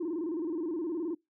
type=tone with vibrato; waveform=sine; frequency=330 Hz; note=E4; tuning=2 cents sharp; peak=-29 dBFS; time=0-1.15 s; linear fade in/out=10 ms; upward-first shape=square; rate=19 Hz; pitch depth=110 cents each way; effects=noise-tail reverb RT60 0.2 s tail -26 dB re dry + tanh soft clip ceiling -28 dBFS